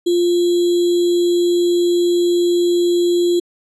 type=tone with sample-and-hold; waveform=sine; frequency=349.4 Hz; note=F4; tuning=1 cent sharp; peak=-12 dBFS; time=0.06-3.4 s; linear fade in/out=10 ms; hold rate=3675 Hz; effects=low-pass 10000 Hz 12 dB/octave